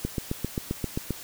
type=click train; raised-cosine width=3 ms; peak=-14 dBFS; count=9; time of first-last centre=0.05-1.107 s; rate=7.57 Hz; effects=white hiss -42 dBFS RMS until 1.23 s